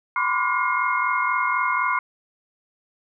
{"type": "tone cluster", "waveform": "sine", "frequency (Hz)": [994, 1038, 1153, 1428, 2141], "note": ["B5", "C6", "D6", "F6", "C7"], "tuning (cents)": [11, -14, -32, 38, 39], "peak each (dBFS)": -26, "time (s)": [0.16, 1.99], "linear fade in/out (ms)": 2, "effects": []}